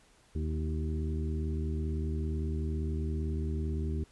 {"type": "harmonic tone with a mistuned harmonic", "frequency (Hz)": 77.78, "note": "D#2", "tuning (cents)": 0, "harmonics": [1, 2, 3, 4, 5], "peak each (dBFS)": [-31, -39, -40, -43, -43], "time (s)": [0.35, 4.04], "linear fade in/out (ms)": 5, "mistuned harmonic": 4, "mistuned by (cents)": 40, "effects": ["pink hiss -63 dBFS RMS until 4.11 s", "resampled to 24000 Hz"]}